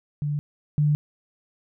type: tone pair in turn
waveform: sine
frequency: 146.83 / 148.54 Hz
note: D3 / D3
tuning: 0 / +20 cents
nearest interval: unison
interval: 20 cents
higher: second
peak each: -23 / -17 dBFS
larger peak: second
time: 0.22-0.39 / 0.78-0.95 s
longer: neither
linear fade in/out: 0 ms
effects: none